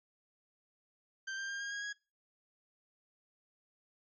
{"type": "tone with pitch steps", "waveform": "40% pulse", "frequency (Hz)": [1568, 1585.3, 1602.8, 1620.5, 1638.4, 1656.4], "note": ["G6", "G6", "G6", "G#6", "G#6", "G#6"], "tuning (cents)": [0, 19, 38, -43, -24, -5], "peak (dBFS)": -37, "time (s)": [1.27, 1.93], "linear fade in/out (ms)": 10, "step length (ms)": 110, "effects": ["noise-tail reverb RT60 0.3 s tail -23 dB re dry", "MP3 32 kbps"]}